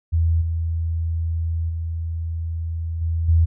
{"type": "tone with level steps", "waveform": "sine", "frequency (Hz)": 82.41, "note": "E2", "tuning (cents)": 0, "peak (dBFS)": [-15, -20, -23, -19, -12], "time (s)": [0.12, 3.46], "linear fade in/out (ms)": 20, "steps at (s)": [0.41, 1.69, 3.01, 3.28], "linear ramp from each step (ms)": 10, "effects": []}